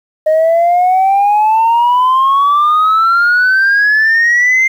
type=exponential sweep; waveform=sine; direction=up; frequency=618 to 2104 Hz; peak=-5 dBFS; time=0.26-4.68 s; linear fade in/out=10 ms; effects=tanh soft clip ceiling -5 dBFS + 7-bit